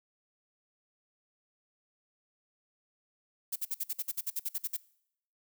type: noise bursts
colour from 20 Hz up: violet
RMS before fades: -33 dBFS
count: 14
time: 3.52-4.769 s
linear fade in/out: 10 ms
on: 40 ms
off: 53 ms
effects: noise-tail reverb RT60 0.7 s tail -21 dB re dry